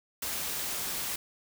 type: noise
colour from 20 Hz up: white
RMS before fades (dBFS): -34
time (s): 0.22-1.16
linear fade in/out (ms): 5
effects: none